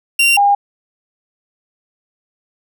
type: tone pair in turn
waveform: 40% pulse / sine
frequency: 2763 / 808.3 Hz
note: F7 / G#5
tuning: -19 / -47 cents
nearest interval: octave + major sixth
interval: 2128 cents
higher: first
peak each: -8 dBFS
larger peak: neither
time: 0.19-0.37 / 0.37-0.55 s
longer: neither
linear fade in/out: 5 ms
effects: none